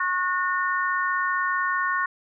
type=harmonic tone; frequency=364.5 Hz; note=F#4; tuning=26 cents flat; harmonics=3 / 4 / 5; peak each=-25 / -27 / -27 dBFS; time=0-2.06 s; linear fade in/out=5 ms; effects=none